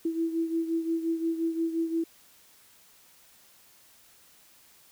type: beating tone pair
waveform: sine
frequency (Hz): 328.3 / 334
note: E4 / E4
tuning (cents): -7 / +23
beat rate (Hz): 5.7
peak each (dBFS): -27 / -33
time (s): 0.05-2.04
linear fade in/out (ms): 5
effects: white hiss -58 dBFS RMS until 4.91 s